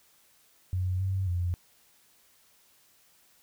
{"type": "tone with pitch steps", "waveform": "sine", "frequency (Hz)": [91.9, 95.4, 88.3], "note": ["F#2", "G2", "F2"], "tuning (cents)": [-11, -47, 20], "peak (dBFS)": -26, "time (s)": [0.73, 1.54], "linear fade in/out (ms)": 0, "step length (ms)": 270, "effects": ["white hiss -63 dBFS RMS until 3.42 s"]}